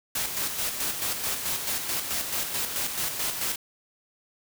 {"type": "noise with tremolo", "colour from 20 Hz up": "white", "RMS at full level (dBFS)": -28, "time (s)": [0.15, 3.56], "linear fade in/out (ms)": 5, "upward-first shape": "square", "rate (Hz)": 4.6, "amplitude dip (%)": 45, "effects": []}